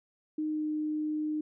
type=tone with pitch glide; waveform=sine; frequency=308 to 305.5 Hz; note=D#4 to D#4; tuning=-17 to -32 cents; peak=-29 dBFS; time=0.38-1.41 s; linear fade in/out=5 ms; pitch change=-15 cents; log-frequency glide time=0.49-0.66 s; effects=none